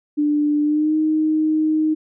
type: tone with pitch glide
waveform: sine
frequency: 296 to 311.1 Hz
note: D4 to D#4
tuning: +14 to 0 cents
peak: -15 dBFS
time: 0.17-1.95 s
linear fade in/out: 20 ms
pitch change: +86 cents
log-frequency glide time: 0.62-0.96 s
effects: none